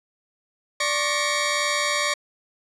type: tone cluster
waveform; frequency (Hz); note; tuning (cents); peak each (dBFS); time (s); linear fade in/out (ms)
20% pulse; 586 / 1090 / 1882 / 2280; D5 / C#6 / A#6 / C#7; -4 / -29 / +16 / +48; -22; 0.8-2.14; 5
effects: resampled to 24000 Hz